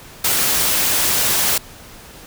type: noise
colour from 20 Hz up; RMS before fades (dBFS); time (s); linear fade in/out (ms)
white; -17; 0.24-1.58; 5
effects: pink hiss -40 dBFS RMS until 2.26 s